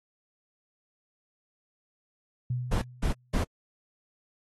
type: tone with exponential decay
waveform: sine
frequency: 124.1 Hz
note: B2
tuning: 9 cents sharp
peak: -25 dBFS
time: 2.5-3.33 s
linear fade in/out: 5 ms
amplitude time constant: 180 ms
type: noise bursts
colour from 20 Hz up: brown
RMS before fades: -26 dBFS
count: 3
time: 2.71-3.44 s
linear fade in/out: 10 ms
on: 110 ms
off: 200 ms
effects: AAC 32 kbps